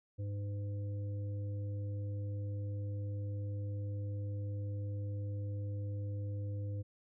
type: harmonic tone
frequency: 101.4 Hz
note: G#2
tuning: 41 cents flat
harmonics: 1 / 3 / 5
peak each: -36 / -51 / -51 dBFS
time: 0.18-6.83 s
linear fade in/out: 20 ms
effects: none